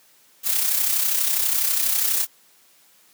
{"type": "noise with amplitude modulation", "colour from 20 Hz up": "blue", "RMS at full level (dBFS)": -19, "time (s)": [0.43, 2.27], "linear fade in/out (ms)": 50, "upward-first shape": "sine", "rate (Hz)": 32.2, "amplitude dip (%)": 50, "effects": ["white hiss -56 dBFS RMS until 3.13 s", "high-pass 150 Hz 12 dB/octave"]}